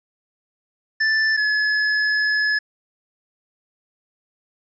square tone pair in turn, 1760 / 1706.9 Hz, A6 / G#6, 0 / +47 cents, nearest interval minor second, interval 53 cents, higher first, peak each -17 / -18 dBFS, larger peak first, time 1-1.37 / 1.37-2.59 s, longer second, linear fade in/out 10 ms, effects resampled to 16000 Hz + 9-bit

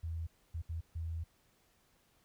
sine tone bursts at uneven times, 82.1 Hz, E2, 6 cents flat, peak -36 dBFS, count 4, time 0.03-0.27 / 0.54-0.62 / 0.69-0.81 / 0.95-1.24 s, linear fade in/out 10 ms, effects pink hiss -71 dBFS RMS until 2.24 s

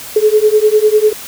sine beating tone pair, 422.5 / 432.5 Hz, G#4 / A4, +30 / -30 cents, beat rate 10 Hz, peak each -10 dBFS, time 0.16-1.13 s, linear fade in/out 5 ms, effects white hiss -29 dBFS RMS until 1.27 s

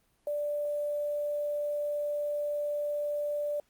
sine tone with quantisation, 587.3 Hz, D5, in tune, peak -29 dBFS, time 0.27-3.6 s, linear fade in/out 2 ms, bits 9, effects pink hiss -71 dBFS RMS until 3.69 s + Opus 32 kbps

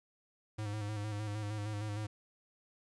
square tone with vibrato, 105.2 Hz, G#2, 23 cents sharp, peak -37 dBFS, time 0.58-2.07 s, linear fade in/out 10 ms, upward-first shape square, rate 6.5 Hz, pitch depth 38 cents each way, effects resampled to 22050 Hz + 12-bit

